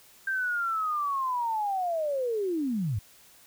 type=linear sweep; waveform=sine; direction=down; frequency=1582 to 90 Hz; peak=-26 dBFS; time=0.27-2.99 s; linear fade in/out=5 ms; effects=white hiss -56 dBFS RMS until 3.46 s